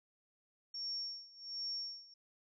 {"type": "tone with tremolo", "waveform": "sine", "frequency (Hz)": 5500, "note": "F8", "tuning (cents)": -27, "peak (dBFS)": -37, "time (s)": [0.74, 2.14], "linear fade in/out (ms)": 5, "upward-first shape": "sine", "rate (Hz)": 1.3, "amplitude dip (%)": 90, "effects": []}